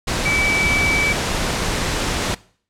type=tone in noise; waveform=sine; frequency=2300 Hz; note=D7; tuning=37 cents flat; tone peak=-17 dBFS; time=0.25-1.13 s; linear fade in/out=10 ms; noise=pink; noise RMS=-21 dBFS; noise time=0.07-2.35 s; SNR=+1 dB; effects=noise-tail reverb RT60 0.5 s tail -21 dB re dry + low-pass 8000 Hz 12 dB/octave